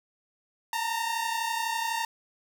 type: tone pair together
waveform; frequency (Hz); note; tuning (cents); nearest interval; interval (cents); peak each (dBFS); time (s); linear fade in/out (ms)
sawtooth; 900.3 / 932.3; A5 / A#5; +39 / 0; minor second; 61; -27 / -27; 0.73-2.05; 2
effects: none